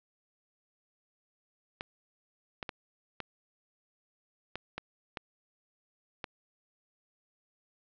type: clicks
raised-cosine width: 0.3 ms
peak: -20 dBFS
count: 8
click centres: 1.809 / 2.628 / 2.692 / 3.203 / 4.556 / 4.78 / 5.172 / 6.242 s
effects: low-pass 5000 Hz 12 dB/octave

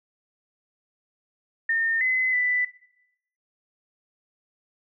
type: tone with pitch steps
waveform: sine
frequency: 1821 / 2032 / 1987 Hz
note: A#6 / B6 / B6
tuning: -41 / +49 / +10 cents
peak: -20 dBFS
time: 1.69-2.65 s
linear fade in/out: 5 ms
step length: 320 ms
effects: noise-tail reverb RT60 0.8 s tail -18 dB re dry

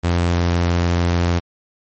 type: tone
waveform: sawtooth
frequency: 86.7 Hz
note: F2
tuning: 12 cents flat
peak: -11 dBFS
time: 0.03-1.4 s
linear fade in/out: 20 ms
effects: low-pass 7000 Hz 12 dB/octave + MP3 32 kbps

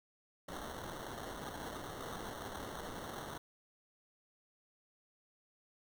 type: noise with sample-and-hold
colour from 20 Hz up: white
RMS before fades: -45 dBFS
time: 0.48-3.38 s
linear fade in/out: 5 ms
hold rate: 2450 Hz
effects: none

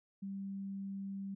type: tone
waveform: sine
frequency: 196 Hz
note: G3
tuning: in tune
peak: -39 dBFS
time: 0.22-1.35 s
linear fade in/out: 10 ms
effects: none

